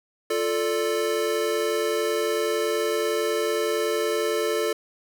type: chord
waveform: square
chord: D minor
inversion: first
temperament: equal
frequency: 349.2 / 440 / 587.3 Hz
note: F4 / A4 / D5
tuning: 0 / 0 / 0 cents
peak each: -30 / -25 / -30 dBFS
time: 0.3-4.73 s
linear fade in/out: 5 ms
effects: none